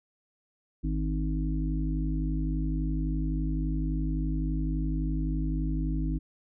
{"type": "harmonic tone", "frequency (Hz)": 51.8, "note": "G#1", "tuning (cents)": -4, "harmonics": [1, 3, 5, 6], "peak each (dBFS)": [-28, -33, -35, -36], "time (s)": [0.83, 6.19], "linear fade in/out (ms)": 20, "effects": []}